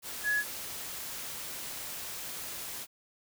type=tone in noise; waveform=sine; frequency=1686 Hz; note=G#6; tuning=26 cents sharp; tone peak=-26 dBFS; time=0.23-0.44 s; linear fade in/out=50 ms; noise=white; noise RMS=-40 dBFS; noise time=0.02-2.87 s; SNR=+11 dB; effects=none